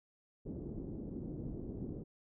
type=low-pass noise; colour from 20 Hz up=white; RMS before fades=-43 dBFS; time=0.45-2.04 s; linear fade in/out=20 ms; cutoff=350 Hz; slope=24 dB/octave; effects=none